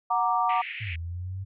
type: chord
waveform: sine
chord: Gb augmented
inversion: none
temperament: equal with one note detuned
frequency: 736.2 / 932.3 / 1174.7 Hz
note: Gb5 / Bb5 / D6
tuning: -9 / 0 / 0 cents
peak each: -26 dBFS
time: 0.1-0.62 s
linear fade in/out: 10 ms
type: band-pass noise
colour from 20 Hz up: pink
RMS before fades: -37 dBFS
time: 0.49-0.96 s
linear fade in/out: 5 ms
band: 2000 to 2700 Hz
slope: 48 dB/octave
type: linear two-way sweep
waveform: sine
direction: down then up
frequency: 116.54 to 81.2 to 97.4 Hz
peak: -31 dBFS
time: 0.8-1.45 s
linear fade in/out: 20 ms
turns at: 0.94 s
effects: none